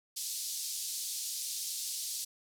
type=band-pass noise; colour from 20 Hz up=pink; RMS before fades=-38 dBFS; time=0.16-2.25 s; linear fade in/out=10 ms; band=4300 to 13000 Hz; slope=24 dB/octave; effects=none

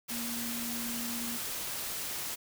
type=tone in noise; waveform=sine; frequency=235.4 Hz; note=A#3; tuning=17 cents sharp; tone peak=-38 dBFS; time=0.1-1.38 s; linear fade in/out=20 ms; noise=white; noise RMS=-37 dBFS; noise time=0.08-2.36 s; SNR=-4 dB; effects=none

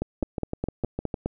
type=two click trains; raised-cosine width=2 ms; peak=-13 / -15 dBFS; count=7 / 7; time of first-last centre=0.02-1.26 / 0.23-1.142 s; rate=4.84 / 6.58 Hz; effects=none

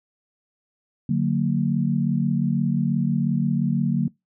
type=chord; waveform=sine; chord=D augmented; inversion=none; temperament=just; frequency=146.83 / 183.54 / 229.4 Hz; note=D3 / F#3 / A#3; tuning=0 / -14 / -28 cents; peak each=-23 dBFS; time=1.09-4.08 s; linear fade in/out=5 ms; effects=noise-tail reverb RT60 0.2 s tail -24 dB re dry

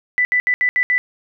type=tone bursts at uneven times; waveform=sine; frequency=1987 Hz; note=B6; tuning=10 cents sharp; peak=-13 dBFS; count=6; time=0.18-0.25 / 0.32-0.4 / 0.47-0.54 / 0.61-0.69 / 0.76-0.83 / 0.9-0.98 s; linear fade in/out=0 ms; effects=none

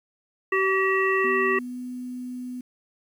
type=harmonic tone; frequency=383.2 Hz; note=G4; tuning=39 cents flat; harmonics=1 / 3 / 5 / 7; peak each=-23 / -26 / -24 / -31 dBFS; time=0.52-1.59 s; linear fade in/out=5 ms
type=tone with pitch glide; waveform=sine; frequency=246.9 to 249.6 Hz; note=B3 to B3; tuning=0 to +19 cents; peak=-31 dBFS; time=1.24-2.61 s; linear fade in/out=5 ms; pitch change=+19 cents; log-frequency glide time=1.63-1.8 s
effects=9-bit

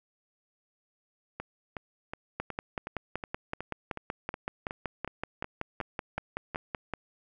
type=two click trains; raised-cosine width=0.5 ms; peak=-17 / -21 dBFS; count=25 / 15; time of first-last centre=2.4-6.937 / 1.4-6.547 s; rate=5.29 / 2.72 Hz; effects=none

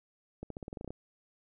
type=accelerating click train; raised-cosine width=2 ms; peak=-27 dBFS; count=11; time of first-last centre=0.43-0.905 s; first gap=73 ms; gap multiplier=0.9; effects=none

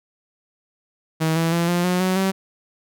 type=tone with pitch steps; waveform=sawtooth; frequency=160 / 164.88 / 169.91 / 175.09 / 180.43 / 185.93 / 191.6 Hz; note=D#3 / E3 / F3 / F3 / F#3 / F#3 / G3; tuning=+49 / +1 / -47 / +5 / -43 / +9 / -39 cents; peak=-14 dBFS; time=1.2-2.32 s; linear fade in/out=20 ms; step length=160 ms; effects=none

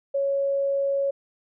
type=tone; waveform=sine; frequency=554.4 Hz; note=C#5; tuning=in tune; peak=-21 dBFS; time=0.14-1.11 s; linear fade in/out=10 ms; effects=none

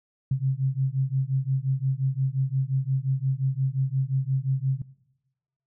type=beating tone pair; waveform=sine; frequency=130.81 / 136.51 Hz; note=C3 / C#3; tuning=0 / -26 cents; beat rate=5.7 Hz; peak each=-25 / -25 dBFS; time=0.31-4.82 s; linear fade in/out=5 ms; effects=noise-tail reverb RT60 1.0 s tail -21 dB re dry

